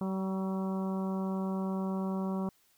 harmonic tone with a mistuned harmonic, 190.8 Hz, G3, 47 cents flat, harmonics 1 / 2 / 3 / 4 / 5 / 6 / 7, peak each -31 / -40 / -43 / -46 / -45 / -47 / -53 dBFS, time 0.01-2.49 s, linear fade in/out 2 ms, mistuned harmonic 6, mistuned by -27 cents, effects white hiss -68 dBFS RMS until 2.77 s

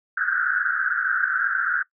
white band-pass noise, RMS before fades -23 dBFS, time 0.17-1.83 s, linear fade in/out 5 ms, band 1400 to 1600 Hz, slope 96 dB/octave, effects noise-tail reverb RT60 0.1 s tail -19 dB re dry

